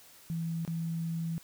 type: tone with dropouts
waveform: sine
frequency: 165.2 Hz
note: E3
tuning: 4 cents sharp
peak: -31 dBFS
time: 0.3-1.38 s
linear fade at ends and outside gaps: 0 ms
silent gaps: 0.65-0.677 s
effects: white hiss -56 dBFS RMS until 1.43 s